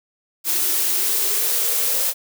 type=noise with high-pass filter sweep; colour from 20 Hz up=blue; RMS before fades=-20 dBFS; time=0.44-2.14 s; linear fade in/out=50 ms; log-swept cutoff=310 to 520 Hz; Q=7.8; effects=none